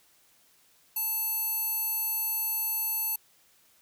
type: tone with band-pass filter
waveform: square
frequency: 880 Hz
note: A5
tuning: in tune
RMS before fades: -30 dBFS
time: 0.96-3.16 s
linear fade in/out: 5 ms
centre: 12000 Hz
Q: 9.8
effects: white hiss -63 dBFS RMS until 3.81 s